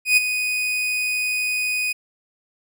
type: tone with ADSR envelope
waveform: 40% pulse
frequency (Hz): 2489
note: D#7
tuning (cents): 0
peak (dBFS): -10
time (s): 0.05-1.93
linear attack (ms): 120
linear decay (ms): 19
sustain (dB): -10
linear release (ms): 13
effects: none